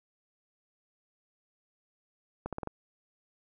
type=accelerating click train; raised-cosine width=1 ms; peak=-21 dBFS; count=5; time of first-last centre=2.46-2.674 s; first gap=67 ms; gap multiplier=0.85; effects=none